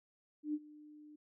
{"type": "tone with ADSR envelope", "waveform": "sine", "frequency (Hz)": 300.2, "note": "D4", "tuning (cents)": 38, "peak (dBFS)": -32, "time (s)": [0.43, 1.16], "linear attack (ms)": 110, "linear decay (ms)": 45, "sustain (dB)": -21, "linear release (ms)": 8, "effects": []}